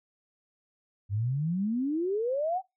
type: exponential sweep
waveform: sine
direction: up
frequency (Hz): 95.9 to 785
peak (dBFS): -26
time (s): 1.09-2.62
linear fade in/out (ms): 50
effects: noise-tail reverb RT60 0.2 s tail -23 dB re dry